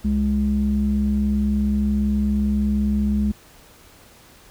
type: tone with low-pass filter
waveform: square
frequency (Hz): 69.3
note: C#2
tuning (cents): 0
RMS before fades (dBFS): -20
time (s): 0.04-3.32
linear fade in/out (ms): 10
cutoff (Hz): 220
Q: 5.5
effects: pink hiss -49 dBFS RMS until 4.5 s